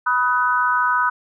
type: tone cluster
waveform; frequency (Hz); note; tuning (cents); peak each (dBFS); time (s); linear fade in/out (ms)
sine; 985 / 1259 / 1498; B5 / D#6 / F#6; -5 / +20 / +21; -20; 0.06-1.1; 10
effects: none